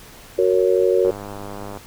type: chord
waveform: sine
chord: F# major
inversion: none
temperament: just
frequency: 370 / 462.5 / 555 Hz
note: F#4 / A#4 / C#5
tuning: 0 / -14 / +2 cents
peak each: -17 / -18 / -20 dBFS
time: 0.38-1.11 s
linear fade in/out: 10 ms
type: click train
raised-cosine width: 1 ms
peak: -19 dBFS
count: 74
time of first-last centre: 1.05-1.773 s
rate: 101 Hz
effects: pink hiss -43 dBFS RMS until 1.86 s